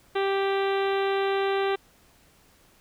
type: harmonic tone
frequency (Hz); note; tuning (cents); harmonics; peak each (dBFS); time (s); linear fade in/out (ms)
392; G4; 0; 1 / 2 / 3 / 4 / 5 / 6 / 7 / 8 / 9 / 10; -24 / -30 / -34 / -36 / -38 / -40 / -41 / -42 / -43 / -44; 0.15-1.76; 10
effects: pink hiss -59 dBFS RMS until 2.8 s